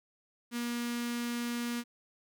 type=tone with notch filter; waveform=sawtooth; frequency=238.6 Hz; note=A#3; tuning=41 cents sharp; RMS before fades=-35 dBFS; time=0.51-1.84 s; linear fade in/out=50 ms; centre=630 Hz; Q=0.6; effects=none